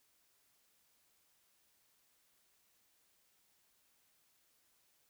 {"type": "silence", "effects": ["white hiss -74 dBFS RMS until 5.09 s"]}